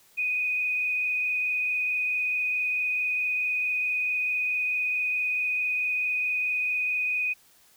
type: tone with frequency modulation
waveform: sine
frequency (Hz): 2489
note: D#7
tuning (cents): 0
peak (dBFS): -24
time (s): 0.17-7.34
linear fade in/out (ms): 20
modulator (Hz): 24.6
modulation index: 1.3
effects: white hiss -59 dBFS RMS until 7.76 s